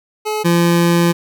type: tone pair in turn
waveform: 25% pulse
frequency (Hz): 427.8 / 171.3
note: A4 / F3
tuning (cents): -49 / -33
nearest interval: octave + major third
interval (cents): 1584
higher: first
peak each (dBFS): -14 / -7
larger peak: second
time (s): 0.25-0.44 / 0.44-1.13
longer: second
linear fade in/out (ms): 20
effects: none